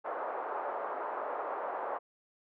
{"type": "band-pass noise", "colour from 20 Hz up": "pink", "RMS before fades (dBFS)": -37, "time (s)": [0.04, 1.99], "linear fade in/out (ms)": 20, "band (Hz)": [510, 1200], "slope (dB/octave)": 24, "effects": []}